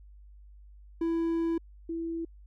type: tone pair in turn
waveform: triangle / sine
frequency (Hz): 331.6 / 331.6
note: E4 / E4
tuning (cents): +10 / +10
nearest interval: unison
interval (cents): 0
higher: neither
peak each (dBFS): -24 / -31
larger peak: first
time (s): 1.01-1.58 / 1.89-2.25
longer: first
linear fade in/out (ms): 5
effects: added 50 Hz sine -49 dBFS peak until 2.46 s